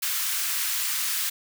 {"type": "high-pass noise", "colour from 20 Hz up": "white", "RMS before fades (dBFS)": -27, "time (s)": [0.02, 1.3], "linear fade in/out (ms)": 10, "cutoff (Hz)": 1200, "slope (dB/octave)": 24, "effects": []}